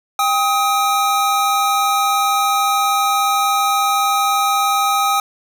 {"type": "tone pair together", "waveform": "square", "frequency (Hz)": [796, 1262.8], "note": ["G5", "D#6"], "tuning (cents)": [26, 25], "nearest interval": "minor sixth", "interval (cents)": 799, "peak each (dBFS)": [-18, -17], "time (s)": [0.19, 5.2], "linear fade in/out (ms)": 2, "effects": []}